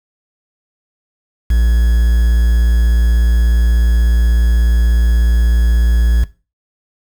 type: tone with quantisation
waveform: triangle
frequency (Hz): 58.27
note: A#1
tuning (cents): 0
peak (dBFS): -7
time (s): 1.5-6.24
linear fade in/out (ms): 5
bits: 5
effects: noise-tail reverb RT60 0.3 s tail -17 dB re dry